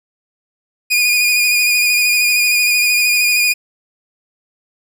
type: tone with vibrato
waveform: sawtooth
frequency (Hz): 2447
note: D#7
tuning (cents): -29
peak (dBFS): -8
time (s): 0.9-3.54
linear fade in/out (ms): 20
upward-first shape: square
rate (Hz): 13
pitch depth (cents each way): 22
effects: none